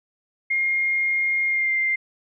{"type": "tone with pitch glide", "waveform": "sine", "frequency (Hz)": [2131, 2096], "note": ["C7", "C7"], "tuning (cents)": [31, 2], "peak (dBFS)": -19, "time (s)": [0.5, 1.96], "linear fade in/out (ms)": 10, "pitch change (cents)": -29, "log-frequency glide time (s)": [1.47, 1.74], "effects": []}